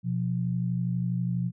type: tone pair together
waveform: sine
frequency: 124.23 / 176.5 Hz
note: B2 / F3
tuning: +11 / +19 cents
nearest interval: tritone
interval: 608 cents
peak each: -28 dBFS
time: 0.03-1.52 s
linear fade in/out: 50 ms
effects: none